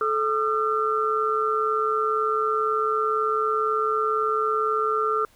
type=tone cluster; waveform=sine; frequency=434 / 1212 / 1350 Hz; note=A4 / D#6 / E6; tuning=-24 / -46 / +41 cents; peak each=-25 dBFS; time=0.01-5.25 s; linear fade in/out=2 ms; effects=pink hiss -58 dBFS RMS until 5.35 s